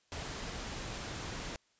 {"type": "noise", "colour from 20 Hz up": "pink", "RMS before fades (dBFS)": -41, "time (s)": [0.12, 1.56], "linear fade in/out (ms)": 0, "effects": ["white hiss -72 dBFS RMS until 1.79 s", "resampled to 16000 Hz"]}